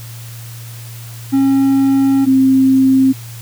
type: tone pair in turn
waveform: triangle / sine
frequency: 271.4 / 264.7 Hz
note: C#4 / C4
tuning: -36 / +20 cents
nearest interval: unison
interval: 44 cents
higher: first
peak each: -7 dBFS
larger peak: neither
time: 1.32-2.26 / 2.26-3.13 s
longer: first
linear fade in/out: 20 ms
effects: added 116 Hz sine -29 dBFS peak until 3.41 s + white hiss -37 dBFS RMS until 3.41 s